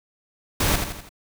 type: noise with echo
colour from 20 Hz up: pink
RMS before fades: -21 dBFS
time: 0.6-0.76 s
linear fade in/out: 5 ms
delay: 83 ms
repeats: 4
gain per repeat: -6 dB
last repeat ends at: 1.092 s
effects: none